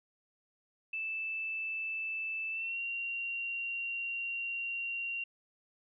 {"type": "tone with pitch glide", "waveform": "sine", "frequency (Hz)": [2638, 2758], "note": ["E7", "F7"], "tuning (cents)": [1, -22], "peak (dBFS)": -34, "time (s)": [0.93, 5.24], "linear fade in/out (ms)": 5, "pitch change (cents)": 77, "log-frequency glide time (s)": [2.51, 2.8], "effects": []}